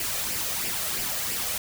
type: noise with flanger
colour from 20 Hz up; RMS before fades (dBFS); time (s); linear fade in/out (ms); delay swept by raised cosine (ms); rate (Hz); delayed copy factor
white; -29; 0-1.58; 2; 0.39 to 1.69; 3; +0.5
effects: none